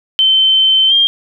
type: tone with pitch glide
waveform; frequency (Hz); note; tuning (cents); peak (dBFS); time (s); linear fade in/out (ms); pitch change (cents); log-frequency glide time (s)
sine; 3087 to 3201; G7 to G7; -27 to +36; -7; 0.19-1.07; 0; +63; 0.88-0.93
effects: none